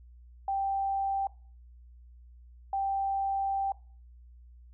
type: tone bursts at uneven times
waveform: sine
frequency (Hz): 784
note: G5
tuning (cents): 0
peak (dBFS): -27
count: 2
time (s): 0.48-1.27 / 2.73-3.72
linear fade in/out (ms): 2
effects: noise-tail reverb RT60 0.4 s tail -21 dB re dry + added 60 Hz sine -50 dBFS peak until 4.73 s